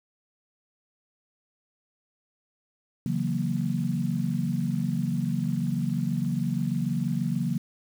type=chord; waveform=sine; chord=F# dominant seventh; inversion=second; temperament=equal; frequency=138.59 / 164.81 / 185 / 233.1 Hz; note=C#3 / E3 / F#3 / A#3; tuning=0 / 0 / 0 / 0 cents; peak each=-30 dBFS; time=3.06-7.58 s; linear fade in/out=2 ms; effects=8-bit